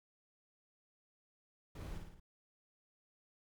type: noise with echo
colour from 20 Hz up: brown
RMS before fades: -45 dBFS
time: 1.75-1.98 s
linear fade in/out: 5 ms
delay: 55 ms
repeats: 4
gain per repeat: -4 dB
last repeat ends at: 2.2 s
effects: none